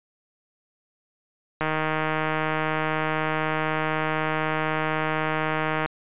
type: click train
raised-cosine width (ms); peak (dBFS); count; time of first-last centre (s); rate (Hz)
0.5; -10; 664; 1.61-5.86; 156
effects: resampled to 8000 Hz